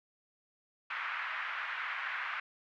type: band-pass noise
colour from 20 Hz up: pink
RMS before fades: -38 dBFS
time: 0.9-2.4 s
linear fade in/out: 5 ms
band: 1200 to 2300 Hz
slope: 24 dB/octave
effects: none